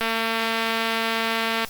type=click train; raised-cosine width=0.3 ms; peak=-8 dBFS; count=371; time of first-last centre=0.01-1.647 s; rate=226 Hz; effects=white hiss -41 dBFS RMS until 1.69 s + Opus 32 kbps